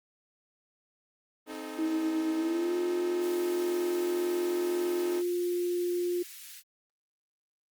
sawtooth chord, A diminished, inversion first, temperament equal with one note detuned, 261.6 / 311.1 / 431.2 Hz, C4 / Eb4 / A4, 0 / 0 / -35 cents, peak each -39 / -36 / -39 dBFS, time 1.46-5.23 s, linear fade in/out 50 ms
sine tone with pitch glide, 320 to 353 Hz, D#4 to F4, +49 to +19 cents, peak -27 dBFS, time 1.78-6.23 s, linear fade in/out 10 ms, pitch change +170 cents, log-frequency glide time 2.36-2.75 s
white high-pass noise, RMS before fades -47 dBFS, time 3.19-6.63 s, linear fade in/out 50 ms, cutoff 1700 Hz, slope 24 dB/octave
effects Opus 32 kbps

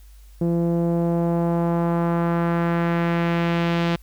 sawtooth tone with low-pass filter sweep, 169.8 Hz, F3, 48 cents flat, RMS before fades -21 dBFS, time 0.41-3.96 s, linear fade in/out 5 ms, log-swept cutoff 420 to 3500 Hz, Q 1.3, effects added 50 Hz sine -43 dBFS peak until 4.02 s + white hiss -58 dBFS RMS until 4.02 s

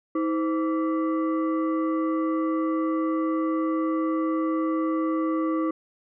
sine tone with frequency modulation, 320 Hz, D#4, 49 cents sharp, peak -22 dBFS, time 0.15-5.71 s, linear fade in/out 5 ms, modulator 836 Hz, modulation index 0.71, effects none

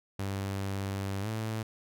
sawtooth tone with pitch glide, 98 to 110 Hz, G2 to A2, 0 to 0 cents, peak -28 dBFS, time 0.19-1.63 s, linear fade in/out 5 ms, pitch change +200 cents, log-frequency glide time 1.21-1.28 s, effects none

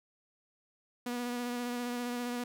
sawtooth tone with vibrato, 243.1 Hz, B3, 27 cents flat, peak -30 dBFS, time 1.06-2.44 s, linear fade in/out 5 ms, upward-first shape sine, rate 15 Hz, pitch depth 18 cents each way, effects none

